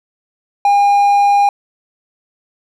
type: tone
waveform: triangle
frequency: 809 Hz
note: G#5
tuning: 46 cents flat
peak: -6 dBFS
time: 0.65-1.49 s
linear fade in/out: 2 ms
effects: none